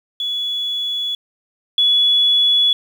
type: tone pair in turn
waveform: sine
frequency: 3400 / 3400 Hz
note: G#7 / G#7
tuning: +40 / +40 cents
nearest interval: unison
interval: 0 cents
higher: neither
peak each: -19 / -11 dBFS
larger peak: second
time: 0.2-1.15 / 1.78-2.73 s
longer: neither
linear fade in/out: 2 ms
effects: 7-bit